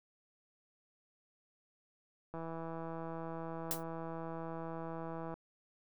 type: click train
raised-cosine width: 1 ms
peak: -30 dBFS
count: 493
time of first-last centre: 2.34-5.34 s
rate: 164 Hz
type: noise with exponential decay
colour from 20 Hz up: blue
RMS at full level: -32 dBFS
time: 3.71-3.83 s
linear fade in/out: 0 ms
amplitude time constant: 26 ms
effects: none